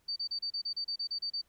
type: tone bursts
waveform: sine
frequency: 4600 Hz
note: D8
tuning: 37 cents flat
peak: -32 dBFS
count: 12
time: 0.08-1.416 s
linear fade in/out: 10 ms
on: 82 ms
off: 32 ms
effects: pink hiss -72 dBFS RMS until 1.48 s